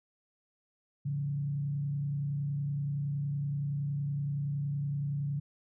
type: tone with frequency modulation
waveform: sine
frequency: 142.6 Hz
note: C#3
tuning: 49 cents sharp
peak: -30 dBFS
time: 1.05-5.4 s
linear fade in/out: 10 ms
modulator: 30.7 Hz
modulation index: 0.43
effects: none